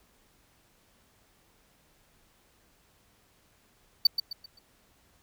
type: tone with echo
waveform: triangle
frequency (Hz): 4576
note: D8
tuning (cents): -46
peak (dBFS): -14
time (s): 4.05-4.07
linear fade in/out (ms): 5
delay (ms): 130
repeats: 4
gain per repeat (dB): -9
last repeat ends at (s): 4.59
effects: pink hiss -65 dBFS RMS until 5.22 s